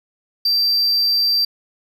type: tone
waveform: triangle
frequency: 4693 Hz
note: D8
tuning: 2 cents flat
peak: -13 dBFS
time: 0.45-1.45 s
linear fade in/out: 5 ms
effects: none